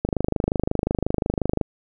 click train, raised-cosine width 2 ms, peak -7 dBFS, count 41, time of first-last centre 0.05-1.613 s, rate 25.6 Hz, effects none

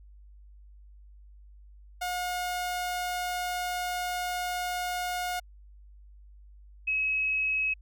sawtooth / sine tone pair in turn, 719 / 2562 Hz, F#5 / E7, -50 / -50 cents, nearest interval octave + minor seventh, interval 2200 cents, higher second, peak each -26 / -25 dBFS, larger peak second, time 2.01-5.4 / 6.87-7.74 s, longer first, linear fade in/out 10 ms, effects added 50 Hz sine -49 dBFS peak until 7.81 s

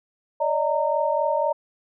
sine tone cluster, 577 / 621 / 921 Hz, D5 / D#5 / A#5, -31 / -3 / -21 cents, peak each -24 dBFS, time 0.4-1.53 s, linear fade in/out 10 ms, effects none

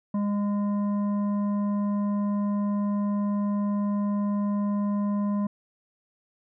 sine tone with frequency modulation, 204 Hz, G#3, 31 cents flat, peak -23 dBFS, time 0.14-5.47 s, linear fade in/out 5 ms, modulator 818 Hz, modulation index 0.35, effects none

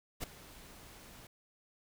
pink noise with ADSR envelope, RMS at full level -37 dBFS, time 0.2-1.27 s, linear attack 34 ms, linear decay 8 ms, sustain -17 dB, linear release 4 ms, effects none

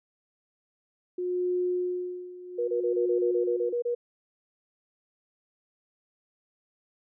sine tone with tremolo, 360 Hz, F#4, 47 cents flat, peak -24 dBFS, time 1.18-3.73 s, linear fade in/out 5 ms, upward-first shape sine, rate 0.62 Hz, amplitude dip 85%
sine tone bursts, 480 Hz, B4, 49 cents flat, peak -25 dBFS, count 11, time 2.58-3.95 s, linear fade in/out 10 ms, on 100 ms, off 27 ms
effects none

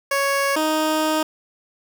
15% pulse tone pair in turn, 555 / 311.5 Hz, C#5 / D#4, +2 / +2 cents, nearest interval minor seventh, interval 1000 cents, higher first, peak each -12 dBFS, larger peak neither, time 0.11-0.56 / 0.56-1.23 s, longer second, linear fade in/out 5 ms, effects none

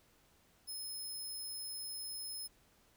15% pulse tone, 5170 Hz, E8, 34 cents flat, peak -36 dBFS, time 0.67-2.48 s, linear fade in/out 20 ms, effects pink hiss -69 dBFS RMS until 2.96 s

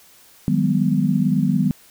sine chord, G# minor seventh, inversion second, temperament equal with one note detuned, 155.56 / 185 / 202.7 / 246.9 Hz, D#3 / F#3 / G#3 / B3, 0 / 0 / -42 / 0 cents, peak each -21 dBFS, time 0.48-1.71 s, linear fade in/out 0 ms, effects white hiss -50 dBFS RMS until 1.9 s

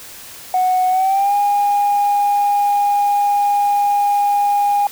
sine tone with pitch glide, 739 to 815.2 Hz, F#5 to G#5, -2 to -32 cents, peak -11 dBFS, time 0.54-4.87 s, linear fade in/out 2 ms, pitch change +170 cents, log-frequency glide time 0.9-1.34 s, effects tanh soft clip ceiling -9 dBFS + white hiss -36 dBFS RMS until 4.91 s

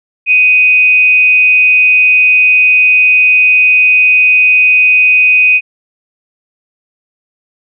sine tone with frequency modulation, 2500 Hz, D#7, 8 cents sharp, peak -4 dBFS, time 0.26-5.61 s, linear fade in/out 50 ms, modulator 234 Hz, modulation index 0.26, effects none

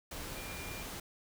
sine tone in noise, 2395 Hz, D7, 33 cents sharp, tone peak -48 dBFS, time 0.36-0.83 s, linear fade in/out 5 ms, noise pink, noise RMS -43 dBFS, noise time 0.11-1 s, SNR -8 dB, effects none

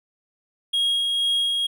triangle tone with tremolo, 3278 Hz, G#7, 23 cents flat, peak -17 dBFS, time 0.73-1.67 s, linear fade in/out 10 ms, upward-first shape sine, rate 2.1 Hz, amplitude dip 25%, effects none

